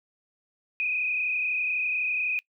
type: tone with frequency modulation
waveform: sine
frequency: 2489 Hz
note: D#7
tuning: in tune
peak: -24 dBFS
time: 0.8-2.39 s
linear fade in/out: 0 ms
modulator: 32 Hz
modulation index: 2
effects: noise-tail reverb RT60 0.1 s tail -24 dB re dry